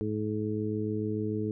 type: harmonic tone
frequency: 106.8 Hz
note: G#2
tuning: 49 cents sharp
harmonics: 1 / 2 / 3 / 4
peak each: -34 / -34 / -34 / -34 dBFS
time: 0.01-1.51 s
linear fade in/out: 0 ms
effects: none